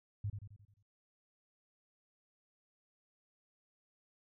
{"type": "tone with echo", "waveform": "sine", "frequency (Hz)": 102.3, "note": "G#2", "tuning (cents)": -26, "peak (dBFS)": -34, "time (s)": [0.24, 0.3], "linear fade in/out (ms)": 5, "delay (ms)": 88, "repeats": 6, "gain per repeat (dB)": -6, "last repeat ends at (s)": 0.828, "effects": []}